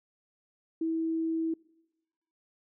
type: tone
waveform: sine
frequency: 325.1 Hz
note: E4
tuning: 24 cents flat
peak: -27 dBFS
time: 0.81-1.54 s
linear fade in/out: 5 ms
effects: noise-tail reverb RT60 1.0 s tail -24 dB re dry